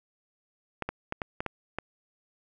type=clicks; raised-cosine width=0.5 ms; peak=-16 dBFS; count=7; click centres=0.823 / 0.89 / 1.124 / 1.218 / 1.405 / 1.463 / 1.786 s; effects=none

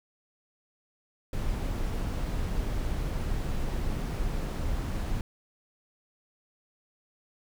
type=noise; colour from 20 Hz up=brown; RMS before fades=-30 dBFS; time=1.33-5.21 s; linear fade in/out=2 ms; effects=none

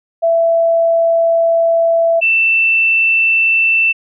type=tone pair in turn; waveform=sine; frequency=666 / 2669 Hz; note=E5 / E7; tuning=+18 / +21 cents; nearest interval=2 octaves; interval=2403 cents; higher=second; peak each=-9 dBFS; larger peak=neither; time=0.22-2.21 / 2.21-3.93 s; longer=first; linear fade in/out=20 ms; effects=none

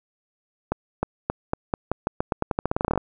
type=accelerating click train; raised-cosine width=1 ms; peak=-8 dBFS; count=22; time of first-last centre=0.72-2.977 s; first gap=310 ms; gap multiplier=0.87; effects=none

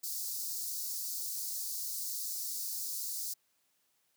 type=high-pass noise; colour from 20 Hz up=white; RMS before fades=-38 dBFS; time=0.03-3.34 s; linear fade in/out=10 ms; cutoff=4400 Hz; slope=48 dB/octave; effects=white hiss -75 dBFS RMS until 4.16 s + high-pass 100 Hz 12 dB/octave

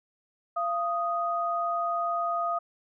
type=tone pair together; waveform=sine; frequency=686.7 / 1244.5 Hz; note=F5 / D#6; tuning=-29 / 0 cents; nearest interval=minor seventh; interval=1029 cents; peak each=-29 / -28 dBFS; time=0.56-2.59 s; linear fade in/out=10 ms; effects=none

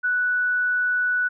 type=tone; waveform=sine; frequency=1480 Hz; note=F#6; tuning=in tune; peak=-19 dBFS; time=0.03-1.29 s; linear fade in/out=20 ms; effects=none

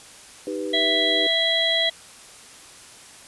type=chord; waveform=sine; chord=Eb augmented; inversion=none; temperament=equal; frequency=311.1 / 392 / 493.9 Hz; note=Eb4 / G4 / B4; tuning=0 / 0 / 0 cents; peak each=-30 dBFS; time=0.47-1.27 s; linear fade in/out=2 ms
type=harmonic tone; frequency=659.3 Hz; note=E5; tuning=in tune; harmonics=1 / 3 / 5 / 6; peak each=-26 / -25 / -21 / -26 dBFS; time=0.73-1.9 s; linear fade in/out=10 ms
effects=white hiss -45 dBFS RMS until 3.27 s + resampled to 24000 Hz

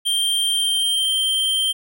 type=tone with pitch glide; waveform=square; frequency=3168 to 3141 Hz; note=G7 to G7; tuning=+18 to +3 cents; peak=-18 dBFS; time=0.05-1.73 s; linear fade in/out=20 ms; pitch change=-15 cents; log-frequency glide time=0.42-1.14 s; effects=none

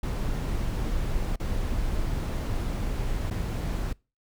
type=noise with dropouts; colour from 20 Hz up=brown; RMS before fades=-28 dBFS; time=0.03-3.93 s; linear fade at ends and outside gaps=5 ms; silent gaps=1.36-1.398 / 3.302-3.308 s; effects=noise-tail reverb RT60 0.3 s tail -25 dB re dry

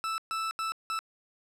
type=tone bursts at uneven times; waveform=40% pulse; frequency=1318.5 Hz; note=E6; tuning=in tune; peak=-29 dBFS; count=4; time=0.04-0.18 / 0.31-0.51 / 0.59-0.72 / 0.9-0.99 s; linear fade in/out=0 ms; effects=low-pass 9000 Hz 12 dB/octave + 11-bit

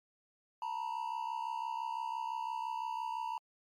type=tone pair together; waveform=triangle; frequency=900.1 / 966 Hz; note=A5 / B5; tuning=+39 / -39 cents; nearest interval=minor second; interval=122 cents; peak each=-36 / -37 dBFS; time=0.62-3.38 s; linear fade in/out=2 ms; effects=MP3 64 kbps

